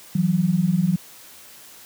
sine tone pair together, 164.81 / 184.99 Hz, E3 / F#3, 0 / 0 cents, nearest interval major second, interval 200 cents, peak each -20 / -19 dBFS, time 0.15-0.96 s, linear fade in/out 5 ms, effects white hiss -45 dBFS RMS until 1.85 s + high-pass 80 Hz 12 dB/octave

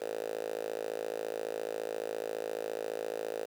5% pulse tone with high-pass filter, 54.5 Hz, A1, 16 cents flat, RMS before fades -37 dBFS, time 0-3.46 s, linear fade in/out 20 ms, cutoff 480 Hz, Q 5, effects 9-bit

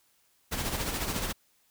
pink noise with tremolo, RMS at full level -30 dBFS, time 0.51-1.33 s, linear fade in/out 20 ms, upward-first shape sine, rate 14 Hz, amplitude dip 50%, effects white hiss -68 dBFS RMS until 1.7 s

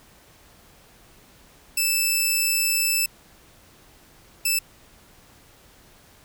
10% pulse tone bursts at uneven times, 2637 Hz, E7, in tune, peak -11 dBFS, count 2, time 1.77-3.06 / 4.45-4.59 s, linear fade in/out 5 ms, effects pink hiss -53 dBFS RMS until 6.24 s

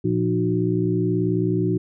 sine tone cluster, 116 / 174.6 / 309.3 / 369.4 Hz, A#2 / F3 / D#4 / F#4, -8 / 0 / -10 / -3 cents, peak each -24 dBFS, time 0.04-1.78 s, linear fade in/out 10 ms, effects none

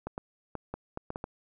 clicks, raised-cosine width 1 ms, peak -21 dBFS, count 8, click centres 0.07 / 0.179 / 0.553 / 0.74 / 0.974 / 1.104 / 1.159 / 1.241 s, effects none

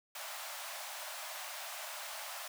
pink high-pass noise, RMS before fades -44 dBFS, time 0.15-2.48 s, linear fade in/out 5 ms, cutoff 580 Hz, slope 96 dB/octave, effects none

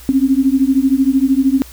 sine beating tone pair, 261.6 / 274.6 Hz, C4 / C#4, 0 / -16 cents, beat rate 13 Hz, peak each -13 dBFS, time 0.09-1.62 s, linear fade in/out 0 ms, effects added 60 Hz sine -37 dBFS peak until 1.72 s + white hiss -40 dBFS RMS until 1.72 s

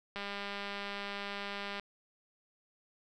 click train, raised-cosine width 0.3 ms, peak -24 dBFS, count 330, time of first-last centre 0.16-1.797 s, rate 201 Hz, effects none

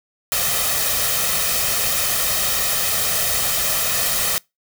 white noise with comb filter, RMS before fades -20 dBFS, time 0.32-4.38 s, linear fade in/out 0 ms, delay 1.6 ms, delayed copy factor +0.6, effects noise-tail reverb RT60 0.2 s tail -24 dB re dry

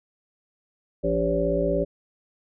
harmonic tone with a mistuned harmonic, 57 Hz, A#1, 38 cents flat, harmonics 1 / 3 / 5 / 7 / 9 / 10, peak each -30 / -29 / -30 / -27 / -29 / -25 dBFS, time 1.03-1.85 s, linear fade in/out 20 ms, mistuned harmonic 7, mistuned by -22 cents, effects none

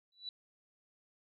sine tone with exponential growth, 3951 Hz, B7, in tune, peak -36 dBFS, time 0.12-0.29 s, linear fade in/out 2 ms, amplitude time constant 36 ms, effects none

